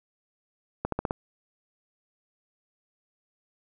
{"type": "accelerating click train", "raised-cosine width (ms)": 1, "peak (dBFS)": -13, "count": 5, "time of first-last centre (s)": [0.85, 1.109], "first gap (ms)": 73, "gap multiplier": 0.92, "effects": []}